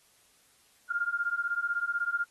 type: beating tone pair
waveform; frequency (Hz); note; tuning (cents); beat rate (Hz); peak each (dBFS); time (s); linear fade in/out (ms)
sine; 1396.9 / 1412.9; F6 / F6; 0 / +20; 16; -31; 0.9-2.25; 10
effects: white hiss -64 dBFS RMS until 2.3 s + AAC 32 kbps